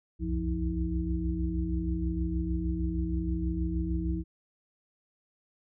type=tone cluster; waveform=sine; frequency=62.8 / 69.2 / 89.9 / 172.8 / 322.7 Hz; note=B1 / C#2 / F#2 / F3 / E4; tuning=+30 / -2 / -49 / -18 / -37 cents; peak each=-31 / -36 / -39 / -34 / -34 dBFS; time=0.19-4.24 s; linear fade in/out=50 ms; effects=none